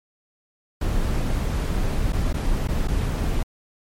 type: noise with dropouts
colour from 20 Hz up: brown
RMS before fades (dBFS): -22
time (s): 0.81-3.43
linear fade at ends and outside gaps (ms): 5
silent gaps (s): 2.124-2.13 / 2.329-2.34 / 2.675-2.685 / 2.875-2.882
effects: MP3 64 kbps